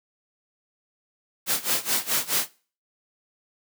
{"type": "noise with tremolo", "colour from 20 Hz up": "white", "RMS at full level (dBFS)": -22, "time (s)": [1.46, 2.49], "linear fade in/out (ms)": 50, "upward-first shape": "sine", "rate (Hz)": 4.7, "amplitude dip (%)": 90, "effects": ["noise-tail reverb RT60 0.4 s tail -22 dB re dry", "high-pass 150 Hz 12 dB/octave"]}